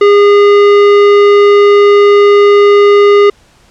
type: tone with tanh clipping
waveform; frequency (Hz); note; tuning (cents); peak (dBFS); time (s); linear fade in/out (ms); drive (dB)
sine; 407.9; G#4; -31; -4; 0.01-3.3; 5; 15
effects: pink hiss -46 dBFS RMS until 3.7 s + low-pass 8000 Hz 12 dB/octave